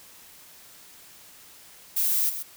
violet noise with echo, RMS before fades -24 dBFS, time 1.96-2.3 s, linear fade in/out 10 ms, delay 130 ms, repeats 1, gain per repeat -9 dB, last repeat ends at 2.43 s, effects white hiss -50 dBFS RMS until 2.56 s

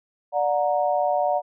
sine chord, D augmented, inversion none, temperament equal with one note detuned, 587.3 / 728.1 / 932.3 Hz, D5 / F#5 / A#5, 0 / -28 / 0 cents, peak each -23 / -22 / -28 dBFS, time 0.32-1.42 s, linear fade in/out 50 ms, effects none

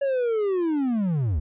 triangle linear sweep, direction down, 565 to 65.41 Hz, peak -19 dBFS, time 0.01-1.4 s, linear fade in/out 10 ms, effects resampled to 8000 Hz

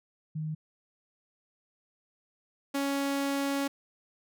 sine / sawtooth tone pair in turn, 155.56 / 278.3 Hz, D#3 / C#4, 0 / +7 cents, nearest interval minor seventh, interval 1007 cents, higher second, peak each -31 / -24 dBFS, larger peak second, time 0.35-0.55 / 2.74-3.68 s, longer second, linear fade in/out 10 ms, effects none

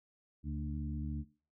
harmonic tone with a mistuned harmonic, 74.4 Hz, D2, 23 cents sharp, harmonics 1 / 2 / 3 / 4, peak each -38 / -41 / -43 / -46 dBFS, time 0.43-1.25 s, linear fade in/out 50 ms, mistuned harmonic 2, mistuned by -37 cents, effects noise-tail reverb RT60 0.4 s tail -22 dB re dry

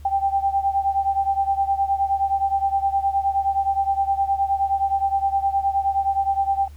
sine beating tone pair, 784 / 793.6 Hz, G5 / G5, 0 / +21 cents, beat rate 9.6 Hz, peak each -20 / -23 dBFS, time 0.05-6.68 s, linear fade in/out 5 ms, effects added 73 Hz sine -38 dBFS peak until 6.76 s + pink hiss -56 dBFS RMS until 6.76 s

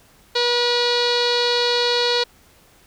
sawtooth tone with low-pass filter, 482.9 Hz, B4, 39 cents flat, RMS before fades -19 dBFS, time 0.35-2.24 s, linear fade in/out 10 ms, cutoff 4200 Hz, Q 8.6, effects pink hiss -53 dBFS RMS until 2.86 s

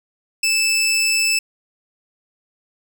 20% pulse tone, 2632 Hz, E7, 3 cents flat, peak -11 dBFS, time 0.43-1.39 s, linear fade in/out 5 ms, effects none

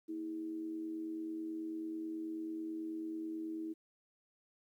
sine tone with amplitude modulation, 321.8 Hz, E4, 42 cents flat, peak -36 dBFS, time 0.08-3.74 s, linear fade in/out 20 ms, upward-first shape sine, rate 89.2 Hz, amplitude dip 50%, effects 12-bit

